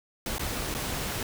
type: noise with dropouts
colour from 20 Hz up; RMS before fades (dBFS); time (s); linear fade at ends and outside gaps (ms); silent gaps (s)
pink; -32; 0.26-1.23; 2; 0.383-0.394 / 0.742-0.748
effects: none